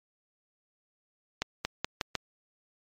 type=accelerating click train; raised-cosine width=0.2 ms; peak=-11 dBFS; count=5; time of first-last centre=1.42-2.153 s; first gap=230 ms; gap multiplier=0.85; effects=MP3 96 kbps